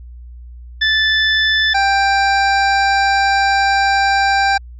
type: tone pair in turn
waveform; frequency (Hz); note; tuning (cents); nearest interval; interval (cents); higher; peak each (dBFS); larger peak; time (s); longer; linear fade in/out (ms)
25% pulse; 1752 / 788.6; A6 / G5; -8 / +10; octave + major second; 1382; first; -8; neither; 0.81-1.74 / 1.74-4.58; second; 10
effects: added 60 Hz sine -32 dBFS peak until 4.79 s + resampled to 16000 Hz